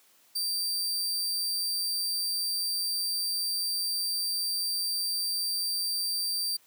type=tone; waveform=sawtooth; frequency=4679 Hz; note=D8; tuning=7 cents flat; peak=-25 dBFS; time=0.35-6.57 s; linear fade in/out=10 ms; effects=white hiss -62 dBFS RMS until 6.66 s + high-pass 150 Hz 12 dB/octave